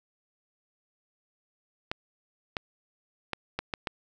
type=clicks; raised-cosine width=0.3 ms; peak=-14 dBFS; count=6; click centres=1.915 / 2.568 / 3.333 / 3.59 / 3.738 / 3.872 s; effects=none